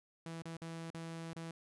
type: tone with dropouts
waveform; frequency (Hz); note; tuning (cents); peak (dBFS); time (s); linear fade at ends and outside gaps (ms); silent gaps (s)
sawtooth; 164.81; E3; 0; -39; 0.26-1.51; 2; 0.421-0.455 / 0.568-0.617 / 0.903-0.945 / 1.332-1.362
effects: resampled to 24000 Hz